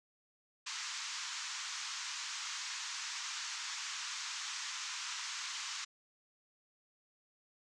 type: band-pass noise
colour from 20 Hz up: white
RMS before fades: -42 dBFS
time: 0.66-5.85 s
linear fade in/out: 10 ms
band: 950 to 7100 Hz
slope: 48 dB/octave
effects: none